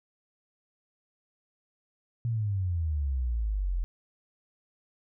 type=exponential sweep; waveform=sine; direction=down; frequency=120 to 41.52 Hz; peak=-26 dBFS; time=2.25-3.84 s; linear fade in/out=0 ms; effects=none